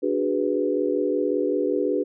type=chord; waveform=sine; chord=G# half-diminished seventh; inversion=second; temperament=equal; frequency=293.7 / 370 / 415.3 / 493.9 Hz; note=D4 / F#4 / G#4 / B4; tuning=0 / 0 / 0 / 0 cents; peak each=-26 dBFS; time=0.02-2.04 s; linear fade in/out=20 ms; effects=none